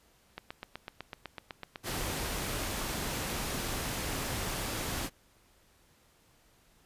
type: click train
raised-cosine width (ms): 0.3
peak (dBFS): -23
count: 19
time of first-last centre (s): 0.38-2.636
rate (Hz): 7.98
type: noise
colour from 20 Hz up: pink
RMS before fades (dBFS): -35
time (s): 1.83-5.1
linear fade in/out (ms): 50
effects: pink hiss -65 dBFS RMS until 6.85 s + resampled to 32000 Hz